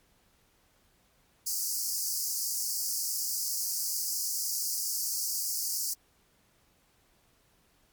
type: high-pass noise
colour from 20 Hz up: pink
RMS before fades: -32 dBFS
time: 1.46-5.94 s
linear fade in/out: 10 ms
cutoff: 4700 Hz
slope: 96 dB/octave
effects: pink hiss -67 dBFS RMS until 7.92 s + MP3 96 kbps